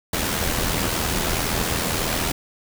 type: noise with amplitude modulation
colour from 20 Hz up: pink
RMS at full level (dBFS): -21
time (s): 0.13-2.32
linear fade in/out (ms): 5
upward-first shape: sine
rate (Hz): 81.7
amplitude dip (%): 50
effects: none